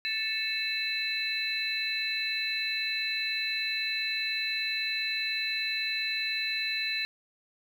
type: tone cluster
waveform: sine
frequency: 1765 / 2209 / 2632 / 4025 Hz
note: A6 / C#7 / E7 / B7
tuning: +5 / -7 / -3 / +32 cents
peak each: -36 / -37 / -33 / -32 dBFS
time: 0.05-7.05 s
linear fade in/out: 0 ms
effects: 9-bit